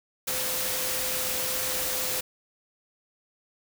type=tone in noise; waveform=sine; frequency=513 Hz; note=C5; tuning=34 cents flat; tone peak=-38 dBFS; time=0.27-2.21 s; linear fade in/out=10 ms; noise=white; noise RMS=-29 dBFS; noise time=0.27-2.21 s; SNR=-12 dB; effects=none